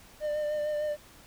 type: tone with vibrato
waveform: triangle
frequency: 600 Hz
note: D5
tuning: 37 cents sharp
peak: -26 dBFS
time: 0.2-0.97 s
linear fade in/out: 50 ms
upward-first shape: sine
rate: 6.6 Hz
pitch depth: 23 cents each way
effects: pink hiss -54 dBFS RMS until 1.26 s